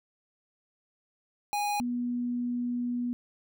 square / sine tone pair in turn, 824 / 243.2 Hz, G#5 / B3, -14 / -26 cents, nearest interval octave + major sixth, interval 2112 cents, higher first, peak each -28 dBFS, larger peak neither, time 1.53-1.8 / 1.8-3.13 s, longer second, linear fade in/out 0 ms, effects none

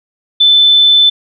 sine tone, 3520 Hz, A7, in tune, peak -4 dBFS, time 0.4-1.1 s, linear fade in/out 10 ms, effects none

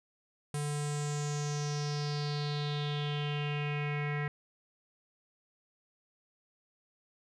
square tone with low-pass filter sweep, 146.83 Hz, D3, in tune, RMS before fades -34 dBFS, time 0.54-4.28 s, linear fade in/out 2 ms, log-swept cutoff 9400 to 2000 Hz, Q 5.1, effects none

